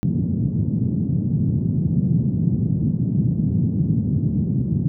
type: band-pass noise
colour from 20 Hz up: white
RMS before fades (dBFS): -20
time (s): 0.03-4.88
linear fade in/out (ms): 0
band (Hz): 100 to 200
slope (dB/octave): 24
effects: none